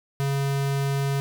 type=tone; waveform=square; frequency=138.7 Hz; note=C#3; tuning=1 cent sharp; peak=-23 dBFS; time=0.2-1.2 s; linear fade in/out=0 ms; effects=none